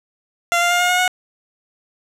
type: tone with pitch steps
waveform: 15% pulse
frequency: 690 / 698 / 706.1 / 714.3 / 722.6 / 731 Hz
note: F5 / F5 / F5 / F5 / F#5 / F#5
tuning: -21 / -1 / +19 / +39 / -41 / -21 cents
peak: -8 dBFS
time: 0.52-1.078 s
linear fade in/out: 0 ms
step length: 93 ms
effects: low-pass 11000 Hz 12 dB/octave